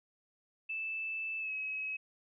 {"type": "tone with pitch glide", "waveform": "sine", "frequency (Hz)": [2635, 2559], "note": ["E7", "D#7"], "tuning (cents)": [-1, 48], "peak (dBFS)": -35, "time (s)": [0.69, 1.97], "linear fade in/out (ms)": 10, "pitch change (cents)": -51, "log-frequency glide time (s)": [1.39, 1.52], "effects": []}